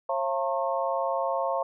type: harmonic tone with a mistuned harmonic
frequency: 180 Hz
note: F#3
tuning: 47 cents flat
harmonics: 3 / 4 / 5 / 6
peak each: -29 / -30 / -31 / -32 dBFS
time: 0.09-1.63 s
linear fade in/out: 5 ms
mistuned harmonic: 4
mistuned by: -100 cents
effects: none